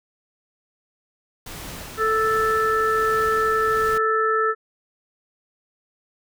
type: noise with tremolo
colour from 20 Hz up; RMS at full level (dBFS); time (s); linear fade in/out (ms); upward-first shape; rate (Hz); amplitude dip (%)
pink; -35; 1.46-3.98; 5; sine; 1.3; 30
type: harmonic tone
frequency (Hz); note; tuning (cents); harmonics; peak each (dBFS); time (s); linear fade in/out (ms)
439.7; A4; -1; 1 / 3 / 4; -22 / -20 / -26; 1.97-4.55; 50
effects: none